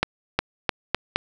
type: accelerating click train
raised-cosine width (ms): 0.3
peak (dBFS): -3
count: 5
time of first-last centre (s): 0.03-1.16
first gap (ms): 360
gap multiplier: 0.84
effects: none